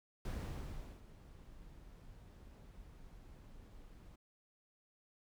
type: noise with ADSR envelope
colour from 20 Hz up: brown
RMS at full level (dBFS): -39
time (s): 0.25-4.16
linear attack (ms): 3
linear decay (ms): 760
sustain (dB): -17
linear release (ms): 7
effects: none